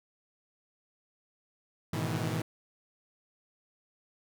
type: chord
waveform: sawtooth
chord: E major seventh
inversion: first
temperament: equal with one note detuned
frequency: 106.13 / 123.47 / 155.56 / 164.81 Hz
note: G#2 / B2 / D#3 / E3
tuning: +38 / 0 / 0 / 0 cents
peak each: -32 dBFS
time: 1.93-2.42 s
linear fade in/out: 5 ms
effects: none